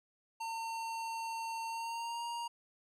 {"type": "tone with pitch glide", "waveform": "square", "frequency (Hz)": [908, 940], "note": ["A#5", "A#5"], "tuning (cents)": [-46, 14], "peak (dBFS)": -38, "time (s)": [0.4, 2.48], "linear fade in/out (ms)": 10, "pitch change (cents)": 60, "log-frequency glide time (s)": [1.67, 2.24], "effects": ["low-pass 10000 Hz 12 dB/octave"]}